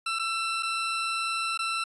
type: tone with dropouts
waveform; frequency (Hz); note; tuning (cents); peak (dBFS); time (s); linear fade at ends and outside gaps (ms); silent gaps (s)
20% pulse; 1339; E6; +27; -22; 0.06-1.84; 5; 0.189-0.194 / 0.626-0.63 / 1.576-1.59
effects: resampled to 22050 Hz